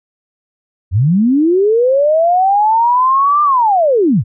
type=linear two-way sweep; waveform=sine; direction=up then down; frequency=81.1 to 1200 to 81.1 Hz; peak=-8 dBFS; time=0.91-4.24 s; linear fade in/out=50 ms; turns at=3.43 s; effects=none